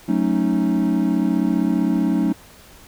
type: chord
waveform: triangle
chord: D# half-diminished seventh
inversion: first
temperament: equal with one note detuned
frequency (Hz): 185 / 220 / 275.4 / 311.1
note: F#3 / A3 / C#4 / D#4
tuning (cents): 0 / 0 / -11 / 0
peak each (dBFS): -20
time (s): 0.08-2.33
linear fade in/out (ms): 10
effects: pink hiss -46 dBFS RMS until 2.87 s